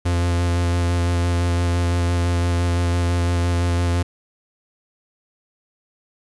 45% pulse tone with vibrato, 86.9 Hz, F2, 8 cents flat, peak -17 dBFS, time 0.05-4.03 s, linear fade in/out 10 ms, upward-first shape square, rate 5.9 Hz, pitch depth 12 cents each way, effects resampled to 24000 Hz + 9-bit

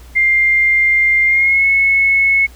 sine tone with pitch glide, 2100 to 2193 Hz, C7 to C#7, +6 to -19 cents, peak -9 dBFS, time 0.15-2.47 s, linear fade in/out 20 ms, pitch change +75 cents, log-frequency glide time 1.24-1.66 s, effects added 60 Hz sine -36 dBFS peak until 2.55 s + pink hiss -45 dBFS RMS until 2.55 s

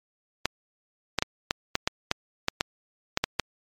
clicks, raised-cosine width 0.2 ms, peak -5 dBFS, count 12, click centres 0.456 / 1.187 / 1.224 / 1.509 / 1.754 / 1.875 / 2.114 / 2.484 / 2.609 / 3.174 / 3.24 / 3.397 s, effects MP3 96 kbps

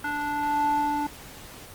square tone with band-pass filter sweep, 292.8 Hz, D4, 5 cents flat, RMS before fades -26 dBFS, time 0.04-1.07 s, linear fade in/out 5 ms, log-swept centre 1300 to 690 Hz, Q 3.9, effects pink hiss -44 dBFS RMS until 1.74 s + Opus 32 kbps

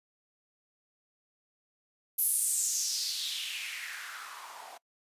blue noise with band-pass filter sweep, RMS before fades -34 dBFS, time 2.18-4.78 s, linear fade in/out 10 ms, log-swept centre 12000 to 700 Hz, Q 4.1, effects noise-tail reverb RT60 0.1 s tail -23 dB re dry + resampled to 32000 Hz

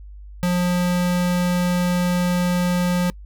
square tone, 178 Hz, F3, 33 cents sharp, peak -18 dBFS, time 0.43-3.1 s, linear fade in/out 0 ms, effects noise-tail reverb RT60 0.1 s tail -26 dB re dry + added 50 Hz sine -36 dBFS peak until 3.25 s

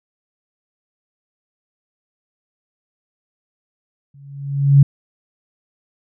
sine tone with exponential growth, 140 Hz, C#3, 18 cents sharp, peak -3 dBFS, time 4.14-4.83 s, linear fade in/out 5 ms, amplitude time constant 150 ms, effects none

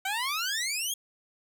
15% pulse exponential sweep, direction up, 748 to 3354 Hz, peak -22 dBFS, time 0.05-0.94 s, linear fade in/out 5 ms, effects none

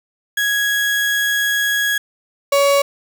35% pulse tone pair in turn, 1661.2 / 561.9 Hz, G#6 / C#5, 0 / +23 cents, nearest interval octave + perfect fifth, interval 1877 cents, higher first, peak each -14 / -10 dBFS, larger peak second, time 0.37-1.98 / 2.52-2.82 s, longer first, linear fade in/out 5 ms, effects 7-bit

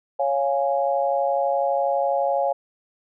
sine chord, Db major, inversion none, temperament equal, 554.4 / 698.5 / 830.6 Hz, Db5 / F5 / Ab5, 0 / 0 / 0 cents, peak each -22 / -24 / -25 dBFS, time 0.19-2.53 s, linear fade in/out 10 ms, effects none

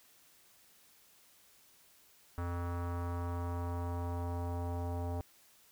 square tone with low-pass filter sweep, 86.9 Hz, F2, 8 cents flat, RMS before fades -37 dBFS, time 2.38-5.21 s, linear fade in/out 0 ms, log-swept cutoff 1300 to 770 Hz, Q 2.5, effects white hiss -64 dBFS RMS until 5.71 s

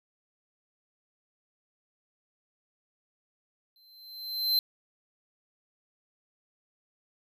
square tone with exponential growth, 4100 Hz, C8, 36 cents flat, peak -21 dBFS, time 3.76-4.59 s, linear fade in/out 1 ms, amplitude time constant 180 ms, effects none

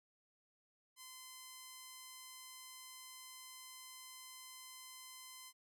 5% pulse tone, 1030 Hz, C6, 28 cents flat, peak -40 dBFS, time 0.96-5.53 s, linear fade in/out 50 ms, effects none

